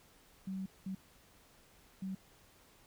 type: tone bursts at uneven times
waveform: sine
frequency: 190.5 Hz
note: G3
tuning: 49 cents flat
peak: -37 dBFS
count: 3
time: 0.47-0.66 / 0.86-0.95 / 2.02-2.15 s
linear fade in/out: 5 ms
effects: pink hiss -64 dBFS RMS until 2.86 s